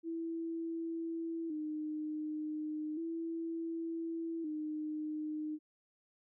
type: tone with vibrato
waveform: sine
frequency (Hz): 318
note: D#4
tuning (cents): +38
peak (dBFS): -36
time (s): 0.03-5.59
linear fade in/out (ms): 50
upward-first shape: square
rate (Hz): 0.34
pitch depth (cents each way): 65
effects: none